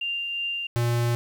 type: tone with tremolo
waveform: sine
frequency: 2789 Hz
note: F7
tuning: 3 cents flat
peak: -25 dBFS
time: 0.01-0.67 s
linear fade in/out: 5 ms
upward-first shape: triangle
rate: 2.8 Hz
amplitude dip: 30%
type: tone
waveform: square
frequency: 118.9 Hz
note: A#2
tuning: 35 cents sharp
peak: -22 dBFS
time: 0.76-1.15 s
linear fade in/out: 0 ms
effects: 10-bit